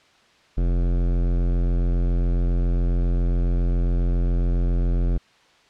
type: tone with hard clipping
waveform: sine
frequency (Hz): 43.65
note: F1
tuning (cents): 0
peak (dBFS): -20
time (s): 0.57-5.18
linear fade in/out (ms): 10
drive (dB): 17
effects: white hiss -56 dBFS RMS until 5.69 s + low-pass 4000 Hz 12 dB/octave